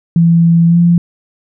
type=tone with pitch glide; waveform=sine; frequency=167.9 to 171.92 Hz; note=E3 to F3; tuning=+32 to -27 cents; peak=-5 dBFS; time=0.16-0.98 s; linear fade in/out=2 ms; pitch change=+41 cents; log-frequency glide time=0.67-0.78 s; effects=none